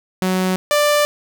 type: tone pair in turn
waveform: sawtooth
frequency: 185.8 / 589.9 Hz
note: F#3 / D5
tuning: +7 / +8 cents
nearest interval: octave + minor sixth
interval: 2001 cents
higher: second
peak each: -12 / -9 dBFS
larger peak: second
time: 0.22-0.56 / 0.71-1.05 s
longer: neither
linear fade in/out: 0 ms
effects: none